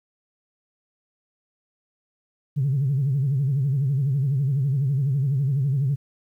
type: tone with vibrato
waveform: sine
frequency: 136.9 Hz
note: C#3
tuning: 21 cents flat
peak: -18 dBFS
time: 2.56-5.96 s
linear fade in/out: 20 ms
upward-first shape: sine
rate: 12 Hz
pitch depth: 130 cents each way
effects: tanh soft clip ceiling -15 dBFS + 10-bit